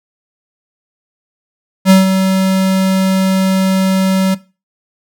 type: tone with ADSR envelope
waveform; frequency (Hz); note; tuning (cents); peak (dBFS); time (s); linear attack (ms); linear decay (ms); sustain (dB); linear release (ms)
square; 190; F#3; +46; -3; 1.85-4.35; 52; 150; -8; 14
effects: noise-tail reverb RT60 0.3 s tail -18 dB re dry